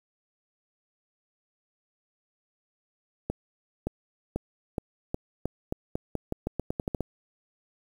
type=accelerating click train; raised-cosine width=2 ms; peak=-15 dBFS; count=17; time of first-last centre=3.3-7.007 s; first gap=570 ms; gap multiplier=0.86; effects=8-bit